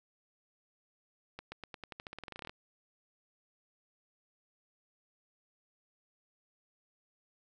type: accelerating click train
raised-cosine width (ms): 0.3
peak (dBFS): -27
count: 19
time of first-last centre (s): 1.39-2.495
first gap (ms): 130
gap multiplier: 0.9
effects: none